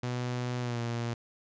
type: tone with pitch glide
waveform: sawtooth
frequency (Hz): 123.47 to 117.96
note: B2 to A#2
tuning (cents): 0 to +21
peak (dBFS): -27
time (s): 0.03-1.14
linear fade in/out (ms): 5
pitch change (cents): -79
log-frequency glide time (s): 0.61-0.79
effects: resampled to 16000 Hz